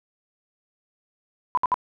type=tone bursts; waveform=sine; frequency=1000 Hz; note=B5; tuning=21 cents sharp; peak=-17 dBFS; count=3; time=1.55-1.742 s; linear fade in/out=0 ms; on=24 ms; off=60 ms; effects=none